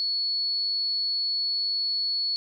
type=tone; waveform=sine; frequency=4399 Hz; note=C#8; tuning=14 cents flat; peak=-24 dBFS; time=0-2.36 s; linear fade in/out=0 ms; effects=none